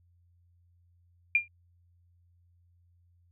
sine tone with exponential decay, 2398 Hz, D7, 36 cents sharp, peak -17 dBFS, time 1.35-1.48 s, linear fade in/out 2 ms, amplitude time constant 27 ms, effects added 87 Hz sine -62 dBFS peak until 3.31 s

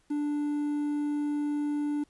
triangle tone with quantisation, 293.7 Hz, D4, in tune, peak -25 dBFS, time 0.1-2.04 s, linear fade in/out 10 ms, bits 9, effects pink hiss -68 dBFS RMS until 2.09 s + resampled to 24000 Hz

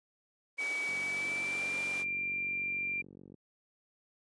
pink high-pass noise, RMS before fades -45 dBFS, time 0.57-2.05 s, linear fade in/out 50 ms, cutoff 290 Hz, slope 24 dB/octave
sine tone with pitch glide, 2277 to 2375 Hz, C#7 to D7, +46 to +19 cents, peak -32 dBFS, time 0.58-3.02 s, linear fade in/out 10 ms, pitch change +73 cents, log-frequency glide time 1.01-1.72 s
click train, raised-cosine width 3 ms, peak -37 dBFS, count 116, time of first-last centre 0.89-3.342 s, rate 46.9 Hz
effects high-pass 150 Hz 12 dB/octave + resampled to 22050 Hz

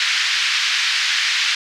pink band-pass noise, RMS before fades -19 dBFS, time 0-1.55 s, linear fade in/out 2 ms, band 1700 to 5200 Hz, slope 24 dB/octave, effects none

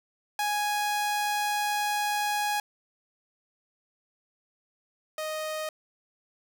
sawtooth tone pair in turn, 830.6 / 622.2 Hz, G#5 / D#5, 0 / 0 cents, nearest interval perfect fourth, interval 500 cents, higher first, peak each -22 / -27 dBFS, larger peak first, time 0.39-2.6 / 5.18-5.69 s, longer first, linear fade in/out 2 ms, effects none

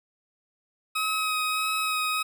20% pulse tone with vibrato, 1269 Hz, D#6, 34 cents sharp, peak -20 dBFS, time 0.95-2.23 s, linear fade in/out 10 ms, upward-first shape sine, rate 1.6 Hz, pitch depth 16 cents each way, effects none

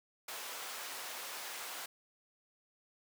pink high-pass noise, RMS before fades -44 dBFS, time 0.28-1.86 s, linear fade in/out 5 ms, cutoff 750 Hz, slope 12 dB/octave, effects none

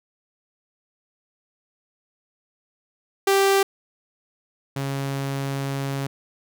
sawtooth tone pair in turn, 392 / 137.64 Hz, G4 / C#3, 0 / -12 cents, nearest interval octave + tritone, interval 1812 cents, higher first, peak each -12 / -21 dBFS, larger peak first, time 3.27-3.63 / 4.76-6.07 s, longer second, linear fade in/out 5 ms, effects none

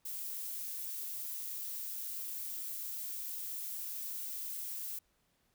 violet noise, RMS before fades -41 dBFS, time 0.05-4.99 s, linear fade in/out 5 ms, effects pink hiss -75 dBFS RMS until 5.54 s

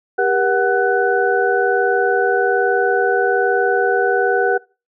sine tone cluster, 396.2 / 477.4 / 744 / 1494 Hz, G4 / A#4 / F#5 / F#6, +18 / +41 / +9 / +16 cents, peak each -19 dBFS, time 0.18-4.58 s, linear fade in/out 10 ms, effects noise-tail reverb RT60 0.3 s tail -22 dB re dry

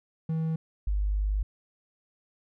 triangle / sine tone pair in turn, 160.7 / 50.5 Hz, E3 / G#1, -44 / -48 cents, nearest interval octave + minor sixth, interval 2004 cents, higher first, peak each -24 / -24 dBFS, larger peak neither, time 0.29-0.56 / 0.87-1.43 s, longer second, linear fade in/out 5 ms, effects none

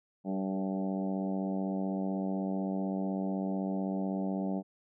harmonic tone with a mistuned harmonic, 95.9 Hz, G2, 37 cents flat, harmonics 2 / 3 / 4 / 5 / 6 / 7 / 8 / 9, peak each -32 / -37 / -43 / -46 / -43 / -43 / -46 / -51 dBFS, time 0.24-4.63 s, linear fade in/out 50 ms, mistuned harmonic 5, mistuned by -16 cents, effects none

